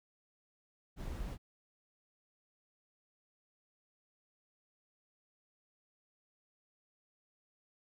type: noise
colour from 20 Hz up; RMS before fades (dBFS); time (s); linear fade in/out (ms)
brown; -41; 0.96-1.38; 50
effects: none